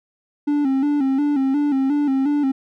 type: tone with vibrato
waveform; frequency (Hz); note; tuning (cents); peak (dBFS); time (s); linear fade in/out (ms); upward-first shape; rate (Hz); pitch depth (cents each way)
triangle; 279.5; C#4; +14; -14; 0.47-2.52; 10; square; 2.8; 76
effects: none